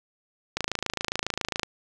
click train, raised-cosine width 0.2 ms, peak -9 dBFS, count 30, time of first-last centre 0.57-1.632 s, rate 27.3 Hz, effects none

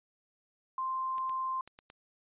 sine tone, 1046 Hz, C6, 1 cent flat, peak -31 dBFS, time 0.78-1.61 s, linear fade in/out 2 ms
clicks, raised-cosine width 0.2 ms, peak -32 dBFS, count 5, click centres 1.182 / 1.295 / 1.676 / 1.789 / 1.901 s
effects resampled to 8000 Hz

